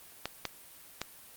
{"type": "clicks", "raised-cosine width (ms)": 0.2, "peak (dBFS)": -15, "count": 3, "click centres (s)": [0.256, 0.453, 1.016], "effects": ["white hiss -53 dBFS RMS until 1.36 s", "Opus 32 kbps"]}